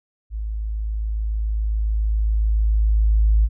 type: tone with level ramp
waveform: sine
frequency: 53.6 Hz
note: A1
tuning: 45 cents flat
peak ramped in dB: -24 to -11 dBFS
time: 0.3-3.49 s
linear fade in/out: 50 ms
effects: tanh soft clip ceiling -7 dBFS